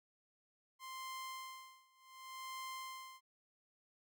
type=tone with tremolo; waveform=sawtooth; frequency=1046.5 Hz; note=C6; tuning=in tune; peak=-40 dBFS; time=0.79-3.21 s; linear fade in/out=50 ms; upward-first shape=sine; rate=0.67 Hz; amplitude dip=95%; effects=none